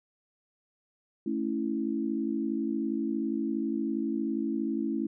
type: chord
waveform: sine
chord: A major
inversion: none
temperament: equal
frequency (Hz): 220 / 277.2 / 329.6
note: A3 / C#4 / E4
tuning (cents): 0 / 0 / 0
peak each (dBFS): -32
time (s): 1.26-5.07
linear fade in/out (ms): 5
effects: none